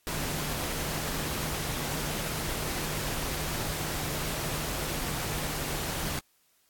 sine tone in noise, 151.1 Hz, D3, 50 cents sharp, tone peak -40 dBFS, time 0.07-6.19 s, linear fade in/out 0 ms, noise pink, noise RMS -33 dBFS, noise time 0.07-6.19 s, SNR -10 dB, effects white hiss -68 dBFS RMS until 6.69 s + AAC 64 kbps

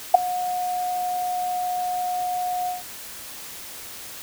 sine tone with ADSR envelope, 724 Hz, F#5, 38 cents flat, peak -3 dBFS, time 0.14-2.83 s, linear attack 7 ms, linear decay 10 ms, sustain -20 dB, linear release 150 ms, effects white hiss -38 dBFS RMS until 4.22 s

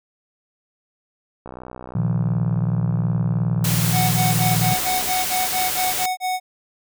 click train, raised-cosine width 1 ms, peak -21 dBFS, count 230, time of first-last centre 1.46-5.106 s, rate 62.8 Hz
sine chord, Bb suspended fourth, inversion none, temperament equal, 116.54 / 155.56 / 174.61 Hz, Bb2 / Eb3 / F3, 0 / 0 / 0 cents, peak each -21 / -23 / -23 dBFS, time 1.95-4.74 s, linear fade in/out 5 ms
white noise, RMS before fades -24 dBFS, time 3.64-6.06 s, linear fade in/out 5 ms
square tone bursts, 740 Hz, F#5, in tune, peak -21 dBFS, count 11, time 3.92-6.4 s, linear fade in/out 50 ms, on 200 ms, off 28 ms
effects none

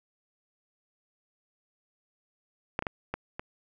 clicks, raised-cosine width 0.5 ms, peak -12 / -18 / -15 / -16 / -20 dBFS, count 5, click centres 2.791 / 2.824 / 2.868 / 3.14 / 3.395 s, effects none

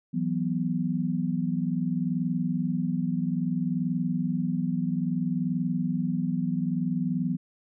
sine chord, E suspended second, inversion none, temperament just, 164.81 / 185.42 / 247.2 Hz, E3 / F#3 / B3, 0 / +4 / +2 cents, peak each -29 dBFS, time 0.13-7.37 s, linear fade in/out 20 ms, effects none

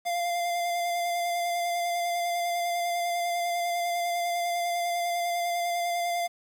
square tone with vibrato, 695 Hz, F5, 9 cents flat, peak -27 dBFS, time 0.05-6.28 s, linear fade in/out 20 ms, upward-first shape square, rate 10 Hz, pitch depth 13 cents each way, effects 9-bit

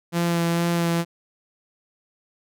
sawtooth tone with vibrato, 170 Hz, F3, 46 cents flat, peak -16 dBFS, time 0.12-1.05 s, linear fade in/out 50 ms, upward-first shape sine, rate 2.2 Hz, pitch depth 14 cents each way, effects none

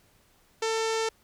sawtooth tone with low-pass filter, 446.9 Hz, A4, 27 cents sharp, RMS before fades -28 dBFS, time 0.62-1.09 s, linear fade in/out 5 ms, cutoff 6700 Hz, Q 1.7, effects pink hiss -63 dBFS RMS until 1.23 s

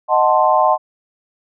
sine chord, D# diminished seventh, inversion none, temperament equal, 622.3 / 740 / 880 / 1046.5 Hz, D#5 / F#5 / A5 / C6, 0 / 0 / 0 / 0 cents, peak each -16 dBFS, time 0.08-0.78 s, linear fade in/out 50 ms, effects none

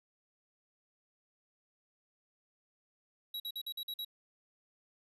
square tone bursts, 3872 Hz, B7, 35 cents flat, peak -38 dBFS, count 7, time 3.34-4.048 s, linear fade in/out 5 ms, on 60 ms, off 48 ms, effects resampled to 32000 Hz + 13-bit

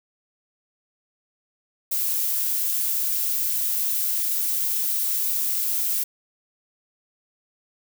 violet noise, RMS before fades -24 dBFS, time 1.91-6.04 s, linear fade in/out 10 ms, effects none

